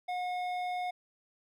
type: tone with hard clipping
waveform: sine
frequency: 723 Hz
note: F#5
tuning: 40 cents flat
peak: -34 dBFS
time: 0.08-0.91 s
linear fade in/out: 10 ms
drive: 10 dB
effects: none